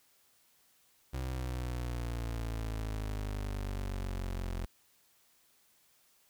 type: exponential sweep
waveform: 30% pulse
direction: down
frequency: 65.41 to 43.65 Hz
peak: -32 dBFS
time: 1.13-4.66 s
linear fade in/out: 10 ms
effects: white hiss -68 dBFS RMS until 6.29 s